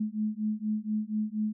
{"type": "beating tone pair", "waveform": "sine", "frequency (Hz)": [212, 216.2], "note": ["G#3", "A3"], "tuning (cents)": [36, -30], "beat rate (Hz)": 4.2, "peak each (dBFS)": -31, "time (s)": [0, 1.53], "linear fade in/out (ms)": 10, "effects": []}